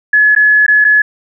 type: tone with dropouts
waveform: sine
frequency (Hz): 1703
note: G#6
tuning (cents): +43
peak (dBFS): -5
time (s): 0.13-1.02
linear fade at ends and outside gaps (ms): 5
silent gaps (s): 0.351-0.362 / 0.665-0.68 / 0.844-0.848
effects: none